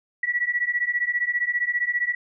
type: beating tone pair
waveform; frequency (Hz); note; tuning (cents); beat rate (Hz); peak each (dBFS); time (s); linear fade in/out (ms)
sine; 1932 / 1947; B6 / B6; -39 / -25; 15; -25 / -24; 0.23-2.15; 5
effects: none